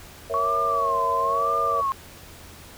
sine chord, A# diminished, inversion none, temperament equal, 466.2 / 554.4 / 659.3 Hz, A#4 / C#5 / E5, 0 / 0 / 0 cents, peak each -30 dBFS, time 0.29-1.82 s, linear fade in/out 20 ms
sine tone with vibrato, 1108.7 Hz, C#6, in tune, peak -21 dBFS, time 0.34-1.92 s, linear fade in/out 0 ms, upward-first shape sine, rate 1 Hz, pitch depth 140 cents each way
effects added 83 Hz sine -50 dBFS peak until 2.77 s + pink hiss -45 dBFS RMS until 2.77 s

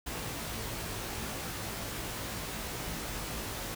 pink noise with comb filter, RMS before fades -38 dBFS, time 0.06-3.75 s, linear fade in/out 10 ms, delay 18 ms, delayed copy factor +0.7, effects none

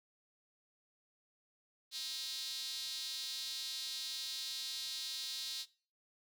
square tone with high-pass filter, 144.5 Hz, D3, 28 cents flat, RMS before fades -42 dBFS, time 1.91-5.66 s, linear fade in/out 50 ms, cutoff 4100 Hz, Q 4.3, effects noise-tail reverb RT60 0.4 s tail -20 dB re dry

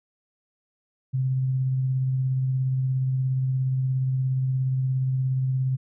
sine tone with tremolo, 130.81 Hz, C3, in tune, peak -20 dBFS, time 1.13-5.77 s, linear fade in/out 20 ms, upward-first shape triangle, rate 17 Hz, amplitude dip 25%, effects none

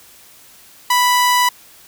sawtooth tone, 987.8 Hz, B5, in tune, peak -8 dBFS, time 0.9-1.49 s, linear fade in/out 5 ms, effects white hiss -45 dBFS RMS until 1.87 s

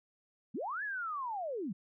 sine linear two-way sweep, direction up then down, 161.8 to 1743 to 161.8 Hz, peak -35 dBFS, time 0.54-1.73 s, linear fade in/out 10 ms, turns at 0.83 s, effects none

